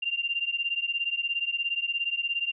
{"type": "beating tone pair", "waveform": "sine", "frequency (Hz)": [2777, 2794], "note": ["F7", "F7"], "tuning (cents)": [-10, 0], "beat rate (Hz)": 17, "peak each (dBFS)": [-29, -30], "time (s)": [0.02, 2.52], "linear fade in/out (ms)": 10, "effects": []}